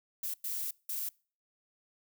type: noise bursts at uneven times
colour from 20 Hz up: violet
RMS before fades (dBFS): -36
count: 3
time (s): 0.23-0.34 / 0.44-0.71 / 0.89-1.09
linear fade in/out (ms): 5
effects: noise-tail reverb RT60 0.4 s tail -25 dB re dry